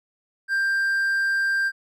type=tone; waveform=triangle; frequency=1585 Hz; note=G6; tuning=19 cents sharp; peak=-18 dBFS; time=0.48-1.72 s; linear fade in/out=50 ms; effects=none